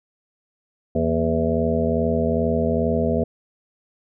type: harmonic tone with a mistuned harmonic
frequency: 82.41 Hz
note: E2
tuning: in tune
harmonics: 1 / 2 / 3 / 5 / 6 / 7 / 8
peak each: -26 / -27 / -23 / -26 / -25 / -31 / -26 dBFS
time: 0.95-3.24 s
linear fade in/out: 5 ms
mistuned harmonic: 3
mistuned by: -71 cents
effects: none